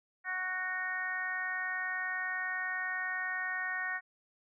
harmonic tone, 370 Hz, F#4, in tune, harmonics 2 / 3 / 4 / 5 / 6, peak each -44 / -44 / -38 / -35 / -47 dBFS, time 0.24-4.01 s, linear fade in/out 50 ms, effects none

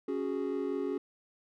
triangle chord, C# suspended fourth, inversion none, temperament equal, 277.2 / 370 / 415.3 Hz, C#4 / F#4 / G#4, 0 / 0 / 0 cents, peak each -33 dBFS, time 0.08-0.98 s, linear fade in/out 5 ms, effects tanh soft clip ceiling -20 dBFS

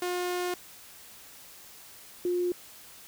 sawtooth / sine tone pair in turn, 357.6 / 354.9 Hz, F4 / F4, +41 / +28 cents, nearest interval unison, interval 13 cents, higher first, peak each -25 dBFS, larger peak neither, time 0.02-0.54 / 2.25-2.52 s, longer first, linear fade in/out 2 ms, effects white hiss -50 dBFS RMS until 3.07 s

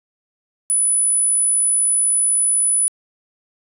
sine tone, 9956 Hz, D#9, in tune, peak -13 dBFS, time 0.7-2.88 s, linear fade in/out 0 ms, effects tanh soft clip ceiling -9 dBFS

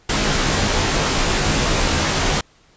pink noise with comb filter, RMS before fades -18 dBFS, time 0.09-2.41 s, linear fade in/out 5 ms, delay 17 ms, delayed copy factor -0.7, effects pink hiss -54 dBFS RMS until 2.76 s + resampled to 16000 Hz

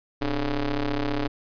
sawtooth ring-modulated tone, 138.59 Hz, C#3, in tune, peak -17 dBFS, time 0.21-1.28 s, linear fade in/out 10 ms, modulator 156 Hz, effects resampled to 11025 Hz

